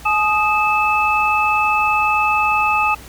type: tone cluster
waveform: sine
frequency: 848 / 1243 / 2614 Hz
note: G#5 / D#6 / E7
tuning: +36 / -2 / -15 cents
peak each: -18 dBFS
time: 0.05-2.95 s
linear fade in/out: 10 ms
effects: added 60 Hz sine -40 dBFS peak until 3.08 s + pink hiss -40 dBFS RMS until 3.08 s